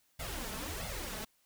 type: noise with flanger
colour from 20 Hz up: pink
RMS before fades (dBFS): -40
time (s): 0.19-1.25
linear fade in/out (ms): 10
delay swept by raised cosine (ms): 1.4 to 4.7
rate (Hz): 1.5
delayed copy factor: +0.9
effects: white hiss -72 dBFS RMS until 1.45 s